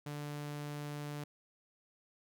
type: tone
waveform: sawtooth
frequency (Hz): 146.83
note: D3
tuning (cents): 0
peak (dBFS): -36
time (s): 0.06-1.24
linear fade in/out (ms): 5
effects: none